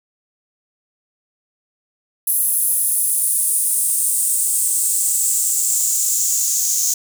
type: noise with high-pass filter sweep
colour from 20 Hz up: white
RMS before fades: -18 dBFS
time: 2.27-6.94 s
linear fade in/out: 5 ms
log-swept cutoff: 11000 to 6500 Hz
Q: 4.9
effects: none